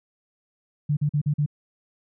sine tone bursts, 147.4 Hz, D3, 7 cents sharp, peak -19 dBFS, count 5, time 0.89-1.462 s, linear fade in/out 10 ms, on 80 ms, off 43 ms, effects none

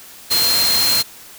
sine tone in noise, 4186 Hz, C8, in tune, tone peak -15 dBFS, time 0.3-1.03 s, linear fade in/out 20 ms, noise white, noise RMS -19 dBFS, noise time 0.3-1.03 s, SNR +1 dB, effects white hiss -40 dBFS RMS until 1.38 s

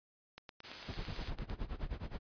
click train, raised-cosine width 0.2 ms, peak -30 dBFS, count 11, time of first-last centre 0.38-1.499 s, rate 8.94 Hz
white noise, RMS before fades -46 dBFS, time 0.63-1.31 s, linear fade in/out 20 ms
brown noise with tremolo, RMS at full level -38 dBFS, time 0.87-2.19 s, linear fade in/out 20 ms, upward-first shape sine, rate 9.6 Hz, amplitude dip 90%
effects resampled to 11025 Hz

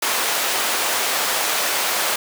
pink high-pass noise, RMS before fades -21 dBFS, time 0.02-2.16 s, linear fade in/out 5 ms, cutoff 640 Hz, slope 12 dB/octave, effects none

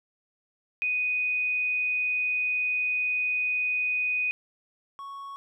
sine / triangle tone pair in turn, 2489 / 1108.7 Hz, D#7 / C#6, 0 / 0 cents, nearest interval octave + major second, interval 1400 cents, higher first, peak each -24 / -35 dBFS, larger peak first, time 0.82-4.31 / 4.99-5.36 s, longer first, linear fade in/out 0 ms, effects none

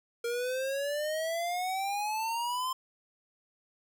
square exponential sweep, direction up, 466.2 to 1046.5 Hz, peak -31 dBFS, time 0.24-2.73 s, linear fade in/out 5 ms, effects none

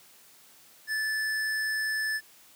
sine tone with hard clipping, 1745 Hz, A6, 15 cents flat, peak -29 dBFS, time 0.87-2.21 s, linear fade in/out 50 ms, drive 13 dB, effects white hiss -56 dBFS RMS until 2.55 s + high-pass 100 Hz 12 dB/octave

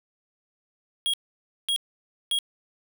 square tone bursts, 3288 Hz, G#7, 18 cents flat, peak -23 dBFS, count 3, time 1.06-2.388 s, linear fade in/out 0 ms, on 76 ms, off 550 ms, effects none

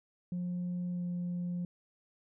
sine tone with pitch glide, 177.8 to 176.37 Hz, F3 to F3, +31 to +17 cents, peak -31 dBFS, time 0.32-1.65 s, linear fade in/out 2 ms, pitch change -14 cents, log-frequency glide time 0.91-1.03 s, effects tanh soft clip ceiling -31 dBFS

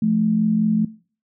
sine tone pair together, 172.71 / 217.6 Hz, F3 / A3, -19 / -19 cents, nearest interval major third, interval 400 cents, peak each -23 / -16 dBFS, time 0.02-0.85 s, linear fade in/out 5 ms, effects noise-tail reverb RT60 0.4 s tail -19 dB re dry

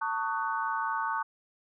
sine chord, D# half-diminished seventh, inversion second, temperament just, 896 / 1120.1 / 1244.5 / 1493.4 Hz, A5 / C#6 / D#6 / F#6, +31 / +18 / 0 / +16 cents, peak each -32 / -33 / -37 / -35 dBFS, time 0.01-1.23 s, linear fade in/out 10 ms, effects none

